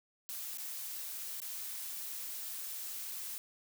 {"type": "noise with dropouts", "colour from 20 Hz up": "blue", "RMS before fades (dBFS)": -42, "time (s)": [0.29, 3.38], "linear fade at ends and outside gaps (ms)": 0, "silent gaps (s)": [[0.573, 0.583], [1.402, 1.418]], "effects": []}